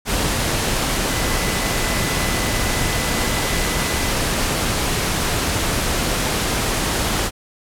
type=tone in noise; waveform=sine; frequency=2004 Hz; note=B6; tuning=25 cents sharp; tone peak=-30 dBFS; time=1.07-4.13 s; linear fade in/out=50 ms; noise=pink; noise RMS=-20 dBFS; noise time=0.05-7.31 s; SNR=-13 dB; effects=low-pass 12000 Hz 12 dB/octave

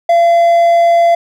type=tone; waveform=triangle; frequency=682 Hz; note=F5; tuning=41 cents flat; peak=-4 dBFS; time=0.09-1.15 s; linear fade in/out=5 ms; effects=none

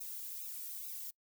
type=noise with flanger; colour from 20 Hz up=violet; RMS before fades=-44 dBFS; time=0-1.11 s; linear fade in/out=10 ms; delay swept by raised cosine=0.76 to 2.16 ms; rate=2.3 Hz; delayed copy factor=+0.95; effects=noise-tail reverb RT60 0.1 s tail -25 dB re dry

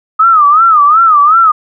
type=tone with vibrato; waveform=sine; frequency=1251 Hz; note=D#6; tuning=9 cents sharp; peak=-3 dBFS; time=0.19-1.52 s; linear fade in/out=10 ms; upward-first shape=sine; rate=2.7 Hz; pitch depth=150 cents each way; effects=none

